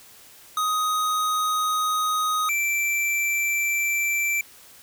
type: tone pair in turn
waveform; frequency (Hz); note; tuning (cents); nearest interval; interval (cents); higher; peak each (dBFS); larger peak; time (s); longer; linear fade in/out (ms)
square; 1252 / 2340; D#6 / D7; +10 / -7; major seventh; 1083; second; -22; neither; 0.57-2.49 / 2.49-4.41; neither; 2
effects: white hiss -49 dBFS RMS until 4.82 s